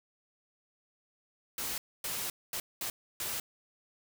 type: noise bursts at uneven times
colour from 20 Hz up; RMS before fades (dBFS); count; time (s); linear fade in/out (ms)
white; -36; 5; 1.58-1.78 / 2.04-2.3 / 2.53-2.6 / 2.81-2.9 / 3.2-3.4; 2
effects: none